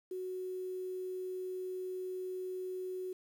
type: tone with quantisation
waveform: sine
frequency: 370 Hz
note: F#4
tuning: in tune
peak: -37 dBFS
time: 0.11-3.13 s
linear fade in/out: 5 ms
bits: 10
effects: none